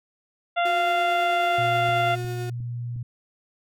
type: harmonic tone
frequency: 693 Hz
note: F5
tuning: 14 cents flat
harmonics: 1 / 2 / 3 / 4 / 5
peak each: -21 / -27 / -31 / -33 / -35 dBFS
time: 0.56-2.16 s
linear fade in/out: 20 ms
type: tone with tremolo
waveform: 35% pulse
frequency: 360.7 Hz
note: F#4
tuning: 44 cents flat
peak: -29 dBFS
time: 0.65-2.5 s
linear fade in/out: 5 ms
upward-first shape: triangle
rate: 9.2 Hz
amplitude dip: 25%
type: tone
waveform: sine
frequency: 120 Hz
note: B2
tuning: 49 cents flat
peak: -28 dBFS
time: 1.58-3.03 s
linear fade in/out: 5 ms
type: click train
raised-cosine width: 5 ms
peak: -30 dBFS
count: 4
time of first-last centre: 1.89-2.961 s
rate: 2.8 Hz
effects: none